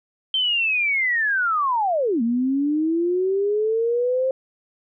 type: linear two-way sweep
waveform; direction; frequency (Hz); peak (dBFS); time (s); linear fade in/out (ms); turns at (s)
sine; down then up; 3136 to 225.7 to 530; -18; 0.34-4.31; 2; 2.22
effects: none